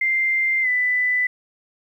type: tone with pitch glide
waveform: sine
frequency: 2093 to 1992.7 Hz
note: C7 to B6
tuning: 0 to +15 cents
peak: -17 dBFS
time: 0.01-1.27 s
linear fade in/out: 5 ms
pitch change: -85 cents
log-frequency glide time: 0.62-0.68 s
effects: 9-bit